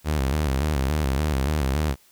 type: tone with vibrato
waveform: sawtooth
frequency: 71.4 Hz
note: D2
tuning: 48 cents flat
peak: -17 dBFS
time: 0.04-1.96 s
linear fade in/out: 50 ms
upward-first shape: square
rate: 3.5 Hz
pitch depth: 120 cents each way
effects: white hiss -57 dBFS RMS until 2.11 s